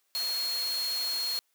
sine tone in noise, 4284 Hz, C8, 40 cents sharp, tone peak -29 dBFS, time 0.15-1.39 s, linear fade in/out 0 ms, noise white, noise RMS -38 dBFS, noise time 0.15-1.39 s, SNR +6 dB, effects white hiss -73 dBFS RMS until 1.54 s + high-pass 400 Hz 12 dB/octave

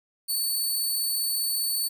10% pulse tone, 4485 Hz, C#8, 19 cents sharp, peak -18 dBFS, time 0.28-1.89 s, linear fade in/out 20 ms, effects 10-bit

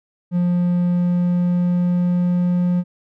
triangle tone with pitch glide, 176.4 to 177.63 Hz, F3 to F3, +18 to +30 cents, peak -13 dBFS, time 0.31-2.84 s, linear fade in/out 50 ms, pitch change +12 cents, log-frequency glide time 0.94-2.67 s, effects none

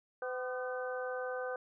harmonic tone with a mistuned harmonic, 253.6 Hz, B3, 46 cents sharp, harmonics 2 / 3 / 4 / 5 / 6, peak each -37 / -44 / -52 / -46 / -43 dBFS, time 0.22-1.56 s, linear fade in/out 2 ms, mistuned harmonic 5, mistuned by -68 cents, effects none

